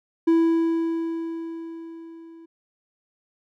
triangle tone with level ramp, 330 Hz, E4, 2 cents sharp, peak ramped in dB -12 to -41 dBFS, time 0.27-2.46 s, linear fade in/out 10 ms, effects none

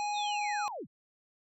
harmonic tone, 830 Hz, G#5, 1 cent flat, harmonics 1 / 3 / 5 / 7 / 9, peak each -31 / -41 / -45 / -48 / -50 dBFS, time 0-0.68 s, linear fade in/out 0 ms
sine linear sweep, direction down, 3900 to 90.9 Hz, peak -37 dBFS, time 0.13-0.87 s, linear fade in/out 50 ms
effects none

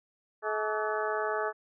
harmonic tone with a mistuned harmonic, 214.4 Hz, A3, 45 cents flat, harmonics 2 / 3 / 4 / 5 / 6 / 7 / 8, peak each -33 / -35 / -36 / -37 / -38 / -38 / -39 dBFS, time 0.42-1.53 s, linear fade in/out 50 ms, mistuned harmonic 5, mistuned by +110 cents, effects none

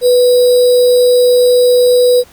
sine tone with sample-and-hold, 493.9 Hz, B4, in tune, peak -5 dBFS, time 0.01-2.24 s, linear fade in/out 50 ms, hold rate 4410 Hz, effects pink hiss -43 dBFS RMS until 2.32 s

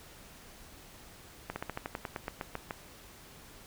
slowing click train, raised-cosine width 0.5 ms, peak -20 dBFS, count 13, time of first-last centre 1.5-2.708 s, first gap 60 ms, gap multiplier 1.09, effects pink hiss -53 dBFS RMS until 3.66 s

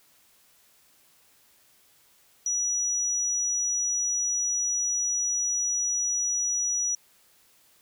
sine tone, 5850 Hz, F#8, 21 cents flat, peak -24 dBFS, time 2.46-6.95 s, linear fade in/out 2 ms, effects white hiss -61 dBFS RMS until 7.81 s

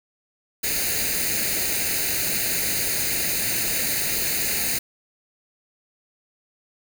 white noise with comb filter, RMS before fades -24 dBFS, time 0.63-4.79 s, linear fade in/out 10 ms, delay 0.45 ms, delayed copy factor +0.75, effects none

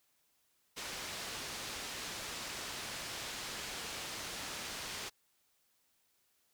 white low-pass noise, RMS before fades -43 dBFS, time 0.76-5.1 s, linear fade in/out 20 ms, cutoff 5700 Hz, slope 12 dB/octave, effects white hiss -75 dBFS RMS until 6.53 s

